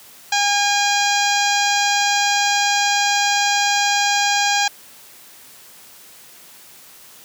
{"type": "harmonic tone", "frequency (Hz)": 813, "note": "G#5", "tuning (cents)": -37, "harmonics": [1, 2, 3, 4, 5, 6, 7, 8, 9], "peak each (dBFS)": [-19, -22, -24, -25, -26, -27, -27, -28, -29], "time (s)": [0.32, 4.68], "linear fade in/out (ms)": 5, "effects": ["white hiss -44 dBFS RMS until 7.24 s", "high-pass 100 Hz 12 dB/octave"]}